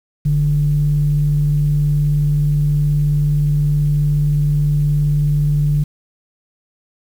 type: tone pair together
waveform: sine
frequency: 41.2 / 146.83 Hz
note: E1 / D3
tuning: 0 / 0 cents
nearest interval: octave + minor seventh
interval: 2200 cents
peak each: -20 / -12 dBFS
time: 0.25-5.84 s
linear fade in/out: 10 ms
effects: tanh soft clip ceiling -6 dBFS + 7-bit